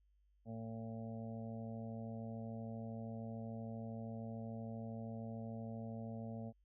harmonic tone, 113 Hz, A2, 47 cents sharp, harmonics 1 / 2 / 4 / 5 / 6 / 7, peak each -47 / -46 / -56 / -54 / -55 / -62 dBFS, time 0.45-6.53 s, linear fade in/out 50 ms, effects added 50 Hz sine -70 dBFS peak until 6.64 s

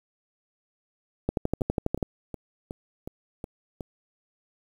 two click trains, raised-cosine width 2 ms, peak -21 / -11 dBFS, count 7 / 10, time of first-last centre 1.61-3.808 / 1.29-2.028 s, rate 2.73 / 12.2 Hz, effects 8-bit

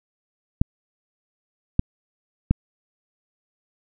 clicks, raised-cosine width 5 ms, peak -4 dBFS, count 3, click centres 0.615 / 1.794 / 2.51 s, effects none

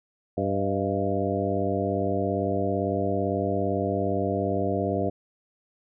harmonic tone with a mistuned harmonic, 98 Hz, G2, in tune, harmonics 1 / 2 / 3 / 4 / 5 / 6 / 7, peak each -31 / -31 / -31 / -31 / -31 / -31 / -31 dBFS, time 0.37-5.1 s, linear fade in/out 10 ms, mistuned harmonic 6, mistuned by +59 cents, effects none

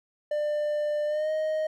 triangle tone with pitch glide, 596 to 623.5 Hz, D5 to D#5, +25 to +3 cents, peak -23 dBFS, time 0.31-1.67 s, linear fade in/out 5 ms, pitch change +78 cents, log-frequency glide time 1.06-1.31 s, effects none

